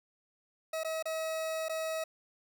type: tone with dropouts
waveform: 40% pulse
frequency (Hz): 640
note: D#5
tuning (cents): +49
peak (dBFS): -32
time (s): 0.73-2.04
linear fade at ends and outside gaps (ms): 5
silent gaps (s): 0.835-0.846 / 1.026-1.055 / 1.685-1.694
effects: none